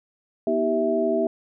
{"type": "tone cluster", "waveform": "sine", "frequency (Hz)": [241.4, 318.4, 390.5, 655], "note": ["B3", "D#4", "G4", "E5"], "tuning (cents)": [-39, 40, -7, -11], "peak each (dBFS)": [-27, -28, -24, -23], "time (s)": [0.47, 1.27], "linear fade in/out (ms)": 2, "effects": []}